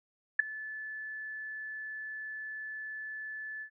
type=tone with ADSR envelope; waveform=sine; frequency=1737 Hz; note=A6; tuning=23 cents flat; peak=-16 dBFS; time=0.39-3.7 s; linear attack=7 ms; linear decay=7 ms; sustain=-22 dB; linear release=84 ms; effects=none